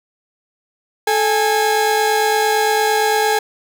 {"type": "tone pair together", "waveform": "30% pulse", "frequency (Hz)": [434.4, 820], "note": ["A4", "G#5"], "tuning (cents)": [-22, -22], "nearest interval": "major seventh", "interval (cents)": 1100, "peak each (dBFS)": -14, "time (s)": [1.07, 3.39], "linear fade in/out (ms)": 5, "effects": []}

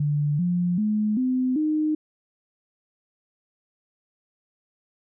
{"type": "tone with pitch steps", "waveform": "sine", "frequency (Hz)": [146.83, 176.64, 212.5, 255.6, 307.5], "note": ["D3", "F3", "G#3", "C4", "D#4"], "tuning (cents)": [0, 20, 40, -40, -20], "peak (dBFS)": -20, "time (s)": [0, 1.95], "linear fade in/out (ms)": 5, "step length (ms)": 390, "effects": []}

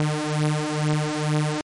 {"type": "beating tone pair", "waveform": "sawtooth", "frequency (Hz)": [150.5, 152.7], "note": ["D3", "D#3"], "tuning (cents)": [43, -32], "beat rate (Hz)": 2.2, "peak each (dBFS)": -20, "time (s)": [0, 1.61], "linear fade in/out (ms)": 0, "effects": ["MP3 48 kbps"]}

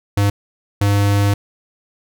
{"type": "tone bursts at uneven times", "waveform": "square", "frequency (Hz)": 101.1, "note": "G#2", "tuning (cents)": -46, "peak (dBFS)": -13, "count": 2, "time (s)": [[0.17, 0.3], [0.81, 1.34]], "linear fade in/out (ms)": 5, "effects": []}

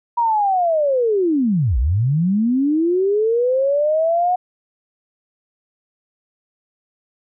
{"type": "linear two-way sweep", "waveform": "sine", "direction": "down then up", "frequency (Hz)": [962, 53, 734], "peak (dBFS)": -14, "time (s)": [0.17, 4.36], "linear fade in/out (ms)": 10, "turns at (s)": 1.78, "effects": []}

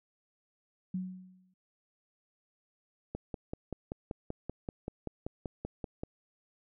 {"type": "tone with exponential decay", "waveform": "sine", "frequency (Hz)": 185, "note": "F#3", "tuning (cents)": 0, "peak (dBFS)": -30, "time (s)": [0.94, 1.54], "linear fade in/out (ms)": 5, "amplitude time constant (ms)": 130}
{"type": "click train", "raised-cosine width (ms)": 2, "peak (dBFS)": -23, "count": 16, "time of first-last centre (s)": [3.15, 6.035], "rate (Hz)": 5.2}
{"effects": []}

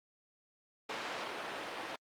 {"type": "band-pass noise", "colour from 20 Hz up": "pink", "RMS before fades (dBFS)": -41, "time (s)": [0.89, 1.96], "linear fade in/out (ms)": 5, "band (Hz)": [440, 3300], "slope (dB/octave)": 12, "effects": ["Opus 48 kbps"]}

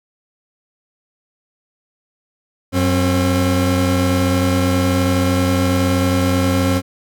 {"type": "tone pair together", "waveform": "30% pulse", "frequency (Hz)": [92.4, 267.8], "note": ["F#2", "C4"], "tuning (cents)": [-2, 40], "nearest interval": "octave + tritone", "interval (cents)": 1842, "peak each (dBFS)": -14, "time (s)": [2.72, 6.82], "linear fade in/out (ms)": 50, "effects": []}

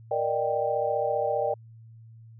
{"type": "chord", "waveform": "sine", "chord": "Eb major seventh", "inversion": "second", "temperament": "equal", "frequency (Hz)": [466.2, 587.3, 622.3, 784], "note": ["Bb4", "D5", "Eb5", "G5"], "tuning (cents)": [0, 0, 0, 0], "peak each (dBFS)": [-30, -28, -31, -29], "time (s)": [0.11, 1.54], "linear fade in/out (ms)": 5, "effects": ["added 113 Hz sine -46 dBFS peak until 2.39 s"]}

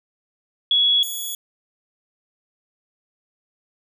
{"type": "tone pair in turn", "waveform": ["sine", "10% pulse"], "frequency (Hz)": [3363, 3382], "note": ["G#7", "G#7"], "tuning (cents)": [21, 31], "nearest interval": "unison", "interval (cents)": 10, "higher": "second", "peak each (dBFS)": [-14, -19], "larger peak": "first", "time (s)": [[0.71, 1.03], [1.03, 1.35]], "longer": "neither", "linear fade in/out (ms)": 2, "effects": []}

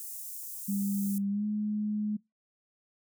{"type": "high-pass noise", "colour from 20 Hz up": "white", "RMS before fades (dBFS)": -41, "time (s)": [0, 1.18], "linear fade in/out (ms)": 0, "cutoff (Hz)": 7400, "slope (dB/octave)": 24}
{"type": "tone with pitch glide", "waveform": "sine", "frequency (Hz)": [199.3, 210.7], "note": ["G3", "G#3"], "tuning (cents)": [29, 25], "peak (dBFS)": -28, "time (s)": [0.68, 2.17], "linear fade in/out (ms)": 10, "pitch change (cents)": 96, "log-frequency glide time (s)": [1.29, 1.45]}
{"effects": ["noise-tail reverb RT60 0.2 s tail -23 dB re dry"]}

